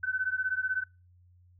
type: beating tone pair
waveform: sine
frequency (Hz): 1509 / 1525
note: F#6 / G6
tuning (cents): +34 / -48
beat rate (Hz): 16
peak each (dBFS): -31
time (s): 0.03-0.84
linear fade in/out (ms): 10
effects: noise-tail reverb RT60 0.3 s tail -25 dB re dry + added 89 Hz sine -57 dBFS peak until 1.59 s